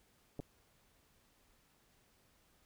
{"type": "clicks", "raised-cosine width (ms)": 2, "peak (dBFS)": -30, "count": 2, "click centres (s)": [0.393, 0.4], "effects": ["pink hiss -71 dBFS RMS until 2.65 s"]}